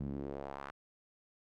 sawtooth tone with band-pass filter sweep, 69.3 Hz, C#2, in tune, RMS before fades -42 dBFS, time 0-0.71 s, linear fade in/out 5 ms, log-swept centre 170 to 1400 Hz, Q 1.8, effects none

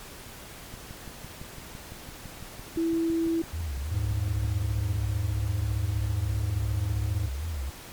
click train, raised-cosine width 5 ms, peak -29 dBFS, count 26, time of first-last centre 0.74-4.956 s, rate 5.93 Hz
sine tone, 330 Hz, E4, 2 cents sharp, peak -23 dBFS, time 2.77-3.42 s, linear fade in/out 5 ms
sine tone with vibrato, 73.9 Hz, D2, 11 cents sharp, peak -29 dBFS, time 3.53-7.7 s, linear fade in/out 5 ms, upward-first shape sine, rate 3.1 Hz, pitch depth 210 cents each way
triangle tone with tremolo, 103.83 Hz, G#2, in tune, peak -23 dBFS, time 3.89-7.3 s, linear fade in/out 50 ms, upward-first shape sine, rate 15 Hz, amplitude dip 35%
effects pink hiss -44 dBFS RMS until 7.92 s + MP3 96 kbps

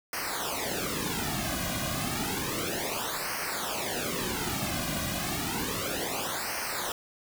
pink noise with flanger, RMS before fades -32 dBFS, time 0.13-6.92 s, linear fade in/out 2 ms, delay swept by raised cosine 0.27 to 2.27 ms, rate 0.31 Hz, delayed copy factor -0.9, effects none

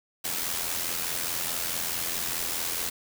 white noise with amplitude modulation, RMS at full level -28 dBFS, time 0.24-2.9 s, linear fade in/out 10 ms, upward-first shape sine, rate 84.7 Hz, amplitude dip 55%, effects none

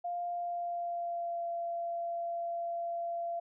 sine tone with pitch glide, 700 to 684 Hz, F5 to F5, +4 to -36 cents, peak -33 dBFS, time 0.04-3.4 s, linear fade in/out 10 ms, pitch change -40 cents, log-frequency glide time 0.26-1.48 s, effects none

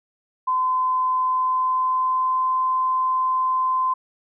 sine tone with pitch glide, 1024 to 1032.3 Hz, C6 to C6, -38 to -24 cents, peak -18 dBFS, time 0.47-3.94 s, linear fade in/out 10 ms, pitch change +14 cents, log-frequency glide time 1.15-2.52 s, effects none

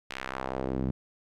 sawtooth tone with band-pass filter sweep, 65.5 Hz, C2, 2 cents sharp, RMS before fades -33 dBFS, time 0.1-0.91 s, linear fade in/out 5 ms, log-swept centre 2800 to 190 Hz, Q 1.2, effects none

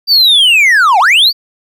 triangle linear two-way sweep, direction down then up, 4724 to 698.5 to 4724 Hz, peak -3 dBFS, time 0.07-1.33 s, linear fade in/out 50 ms, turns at 0.99 s, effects none

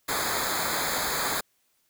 pink noise with comb filter, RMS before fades -28 dBFS, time 0.08-1.41 s, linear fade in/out 10 ms, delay 0.35 ms, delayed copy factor -0.9, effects white hiss -70 dBFS RMS until 1.89 s

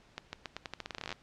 accelerating click train, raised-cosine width 0.2 ms, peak -20 dBFS, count 19, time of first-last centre 0.18-1.126 s, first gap 150 ms, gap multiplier 0.85, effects pink hiss -62 dBFS RMS until 1.22 s + low-pass 5000 Hz 12 dB/octave

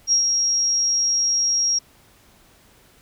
sine tone with ADSR envelope, 5610 Hz, F8, 7 cents sharp, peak -13 dBFS, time 0.07-1.79 s, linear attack 52 ms, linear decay 100 ms, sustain -4 dB, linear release 8 ms, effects pink hiss -54 dBFS RMS until 3.01 s

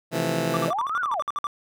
15% pulse chord, F major seventh, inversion second, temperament just, 130.96 / 163.7 / 174.61 / 218.3 Hz, C3 / E3 / F3 / A3, +2 / -12 / 0 / -13 cents, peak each -24 / -20 / -26 / -25 dBFS, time 0.11-0.72 s, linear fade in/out 50 ms
triangle tone bursts, 1169 Hz, D6, 8 cents flat, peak -22 dBFS, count 12, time 0.54-1.469 s, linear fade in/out 0 ms, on 27 ms, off 55 ms
sine linear two-way sweep, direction up then down, 550 to 1507 to 550 Hz, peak -24 dBFS, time 0.67-1.21 s, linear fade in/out 10 ms, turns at 1 s
effects none

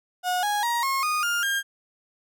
35% pulse tone with pitch steps, 725 / 828 / 945.7 / 1080 / 1233.5 / 1408.7 / 1608.9 Hz, F#5 / G#5 / A#5 / C#6 / D#6 / F6 / G6, -35 / -5 / +25 / -45 / -15 / +15 / +45 cents, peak -21 dBFS, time 0.23-1.63 s, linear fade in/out 50 ms, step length 200 ms, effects none

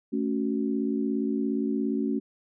sine chord, F# minor, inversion first, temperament equal, 220 / 277.2 / 370 Hz, A3 / C#4 / F#4, 0 / 0 / 0 cents, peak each -28 / -28 / -32 dBFS, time 0.12-2.2 s, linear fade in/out 20 ms, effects none

